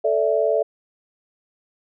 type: chord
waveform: sine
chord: A suspended fourth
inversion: none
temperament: equal with one note detuned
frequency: 440 / 579.9 / 659.3 Hz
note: A4 / D5 / E5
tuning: 0 / -22 / 0 cents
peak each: -21 dBFS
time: 0.04-0.63 s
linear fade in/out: 10 ms
effects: none